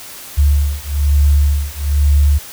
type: beating tone pair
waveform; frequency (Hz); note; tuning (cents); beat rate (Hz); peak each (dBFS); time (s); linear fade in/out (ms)
sine; 71.5 / 72.6; D2 / D2; -46 / -19; 1.1; -13; 0.37-2.39; 20
effects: white hiss -33 dBFS RMS until 2.52 s